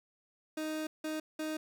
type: tone bursts at uneven times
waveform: 30% pulse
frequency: 311.1 Hz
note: D#4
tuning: in tune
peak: -32 dBFS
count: 3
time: 0.57-0.87 / 1.04-1.2 / 1.39-1.57 s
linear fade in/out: 5 ms
effects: none